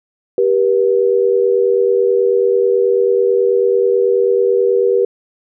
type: tone pair together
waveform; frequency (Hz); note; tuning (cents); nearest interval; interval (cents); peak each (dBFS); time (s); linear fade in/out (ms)
sine; 392 / 481.2; G4 / B4; 0 / -45; major third; 355; -13; 0.38-5.05; 2
effects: none